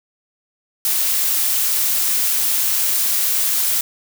blue noise, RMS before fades -18 dBFS, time 0.85-3.81 s, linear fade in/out 2 ms, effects none

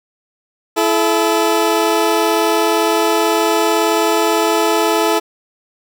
20% pulse tone pair together, 333.6 / 431.7 Hz, E4 / A4, +21 / -33 cents, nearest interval major third, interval 446 cents, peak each -11 / -10 dBFS, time 0.76-5.2 s, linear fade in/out 20 ms, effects none

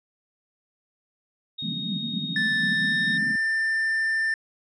sine tone, 3729 Hz, A#7, in tune, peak -30 dBFS, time 1.58-3.18 s, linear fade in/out 10 ms
white band-pass noise, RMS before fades -32 dBFS, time 1.62-3.36 s, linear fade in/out 2 ms, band 160 to 240 Hz, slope 48 dB/octave
triangle tone with pitch glide, 1760 to 1786.6 Hz, A6 to A6, 0 to +26 cents, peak -20 dBFS, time 2.36-4.34 s, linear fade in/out 2 ms, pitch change +26 cents, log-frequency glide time 2.56-3.23 s
effects resampled to 24000 Hz

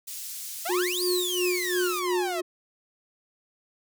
pink high-pass noise, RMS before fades -37 dBFS, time 0.07-2 s, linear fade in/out 10 ms, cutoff 6300 Hz, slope 12 dB/octave
sawtooth exponential two-way sweep, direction up then down, 627 to 4905 to 627 Hz, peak -25 dBFS, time 0.65-2.41 s, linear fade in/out 10 ms, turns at 1.03 s
triangle tone with tremolo, 359.8 Hz, F#4, 48 cents flat, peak -21 dBFS, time 0.69-2.42 s, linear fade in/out 10 ms, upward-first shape sine, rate 2.9 Hz, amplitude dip 70%
effects none

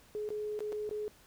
sine tone with dropouts, 422.5 Hz, G#4, 30 cents sharp, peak -34 dBFS, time 0.15-1.08 s, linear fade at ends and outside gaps 0 ms, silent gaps 0.29-0.304 / 0.591-0.605 / 0.722-0.727 / 0.892-0.911 s, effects pink hiss -61 dBFS RMS until 1.26 s

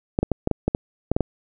clicks, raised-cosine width 2 ms, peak -6 dBFS, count 10, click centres 0.189 / 0.23 / 0.317 / 0.474 / 0.513 / 0.68 / 0.749 / 1.116 / 1.165 / 1.207 s, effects none

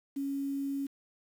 sine tone with quantisation, 277.2 Hz, C#4, in tune, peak -31 dBFS, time 0.16-0.87 s, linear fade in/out 10 ms, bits 9, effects none

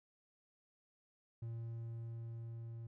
triangle tone with level ramp, 115.3 Hz, A#2, 19 cents flat, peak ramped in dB -39 to -43 dBFS, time 1.42-2.87 s, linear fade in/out 5 ms, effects none

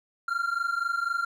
triangle tone pair together, 1372.9 / 1396.9 Hz, F6 / F6, -30 / 0 cents, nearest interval unison, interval 30 cents, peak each -27 / -27 dBFS, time 0.28-1.25 s, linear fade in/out 5 ms, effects none

